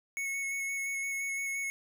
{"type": "tone with vibrato", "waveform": "square", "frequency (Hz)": 2200, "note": "C#7", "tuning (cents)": -14, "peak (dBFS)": -33, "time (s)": [0.17, 1.7], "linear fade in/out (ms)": 0, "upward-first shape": "square", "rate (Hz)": 5.8, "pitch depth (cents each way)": 11, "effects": []}